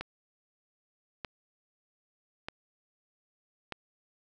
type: click train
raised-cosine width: 0.3 ms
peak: -20 dBFS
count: 4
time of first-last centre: 0.01-3.723 s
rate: 0.808 Hz
effects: none